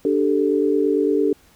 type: chord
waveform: sine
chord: D suspended fourth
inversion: none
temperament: just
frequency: 293.7 / 391.6 / 440.5 Hz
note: D4 / G4 / A4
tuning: 0 / -2 / +2 cents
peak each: -20 dBFS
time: 0.05-1.33 s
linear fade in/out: 2 ms
effects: pink hiss -54 dBFS RMS until 1.55 s